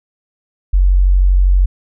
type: tone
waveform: sine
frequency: 46.25 Hz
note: F#1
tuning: in tune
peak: -7 dBFS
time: 0.73-1.66 s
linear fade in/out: 10 ms
effects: none